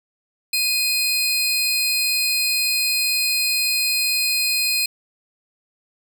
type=tone pair together; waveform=sawtooth; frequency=2489 / 4186 Hz; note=D#7 / C8; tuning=0 / 0 cents; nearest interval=major sixth; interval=900 cents; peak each=-18 dBFS; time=0.53-4.86 s; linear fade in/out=5 ms; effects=none